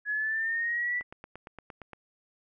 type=linear sweep; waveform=sine; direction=up; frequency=1680 to 1978 Hz; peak=-27 dBFS; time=0.05-1.03 s; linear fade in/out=50 ms
type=click train; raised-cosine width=0.5 ms; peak=-28 dBFS; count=9; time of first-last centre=1.01-1.933 s; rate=8.67 Hz
effects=none